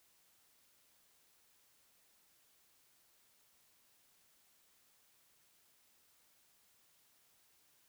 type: silence
effects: white hiss -71 dBFS RMS until 7.88 s